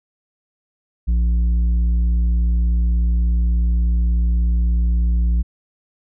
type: tone with tanh clipping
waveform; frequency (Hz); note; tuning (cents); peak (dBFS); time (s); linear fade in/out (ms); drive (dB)
sine; 58.27; A#1; 0; -15; 1.07-5.43; 20; 6
effects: none